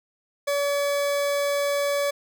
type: tone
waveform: 40% pulse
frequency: 570 Hz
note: C#5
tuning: 48 cents sharp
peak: -21 dBFS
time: 0.47-2.11 s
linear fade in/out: 10 ms
effects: none